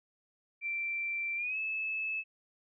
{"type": "tone with pitch glide", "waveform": "sine", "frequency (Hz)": [2349, 2606], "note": ["D7", "E7"], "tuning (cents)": [0, -20], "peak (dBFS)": -32, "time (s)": [0.61, 2.24], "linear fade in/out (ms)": 50, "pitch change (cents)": 180, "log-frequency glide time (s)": [1.36, 1.58], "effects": []}